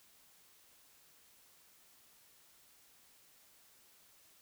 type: silence
effects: white hiss -65 dBFS RMS until 4.41 s